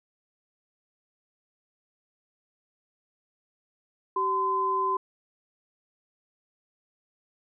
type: tone pair together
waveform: sine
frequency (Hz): 383 / 1024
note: G4 / C6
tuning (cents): -40 / -38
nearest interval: octave + perfect fourth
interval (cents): 1702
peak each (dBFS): -31 / -24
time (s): 4.16-4.97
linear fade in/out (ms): 5
effects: none